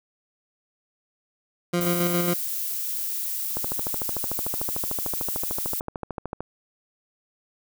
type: tone with tremolo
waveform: 20% pulse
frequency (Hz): 174.61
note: F3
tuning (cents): 0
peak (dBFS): -16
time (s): 1.73-2.34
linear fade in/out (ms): 10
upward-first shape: square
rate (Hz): 7.3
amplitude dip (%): 35
type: noise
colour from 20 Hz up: violet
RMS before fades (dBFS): -29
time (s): 1.81-5.8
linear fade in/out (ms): 0
type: click train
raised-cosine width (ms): 1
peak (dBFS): -16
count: 39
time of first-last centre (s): 3.57-6.406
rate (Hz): 13.4
effects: none